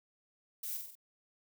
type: noise with echo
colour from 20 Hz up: violet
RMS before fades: -40 dBFS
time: 0.63-0.77 s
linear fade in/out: 5 ms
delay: 46 ms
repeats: 4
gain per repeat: -4 dB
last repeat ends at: 0.954 s
effects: none